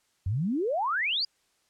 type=exponential sweep; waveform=sine; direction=up; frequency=85.3 to 4998 Hz; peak=-25 dBFS; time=0.26-1.25 s; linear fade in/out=5 ms; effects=white hiss -70 dBFS RMS until 1.69 s + low-pass 9000 Hz 12 dB/octave